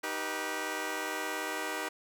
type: chord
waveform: 10% pulse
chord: Eb augmented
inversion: none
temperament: just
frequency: 311.1 / 388.9 / 486.1 Hz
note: Eb4 / G4 / B4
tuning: 0 / -14 / -28 cents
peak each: -30 dBFS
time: 0.03-1.89 s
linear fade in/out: 10 ms
effects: none